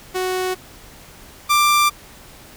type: tone pair in turn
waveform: sawtooth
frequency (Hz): 370 / 1182.2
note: F#4 / D6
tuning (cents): 0 / +11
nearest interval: octave + minor sixth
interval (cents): 2011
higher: second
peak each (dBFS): -16 / -9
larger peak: second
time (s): 0.14-0.55 / 1.49-1.9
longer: neither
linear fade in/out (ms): 20
effects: pink hiss -43 dBFS RMS until 2.56 s